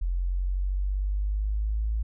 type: exponential sweep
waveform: sine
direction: up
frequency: 43.59 to 55 Hz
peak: -24 dBFS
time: 0.01-2.03 s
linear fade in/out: 10 ms
effects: none